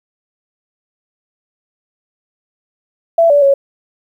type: tone with pitch steps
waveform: sine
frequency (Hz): 668 / 577 / 554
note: E5 / D5 / C#5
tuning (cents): +23 / -31 / -1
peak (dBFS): -6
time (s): 3.18-3.54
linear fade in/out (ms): 5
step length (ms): 120
effects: 8-bit